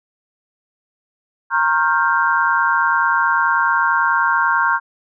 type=chord; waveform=sine; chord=G half-diminished seventh; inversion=first; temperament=equal with one note detuned; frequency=932.3 / 1081.5 / 1396.9 / 1568 Hz; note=Bb5 / Db6 / F6 / G6; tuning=0 / -43 / 0 / 0 cents; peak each=-19 dBFS; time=1.5-4.8 s; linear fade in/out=50 ms; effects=none